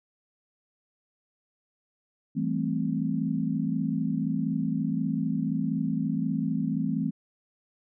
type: chord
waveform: sine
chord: A minor seventh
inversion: second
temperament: equal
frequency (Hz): 164.81 / 196 / 220 / 261.6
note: E3 / G3 / A3 / C4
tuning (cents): 0 / 0 / 0 / 0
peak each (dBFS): -30 / -33 / -30 / -30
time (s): 2.35-7.11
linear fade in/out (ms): 20
effects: none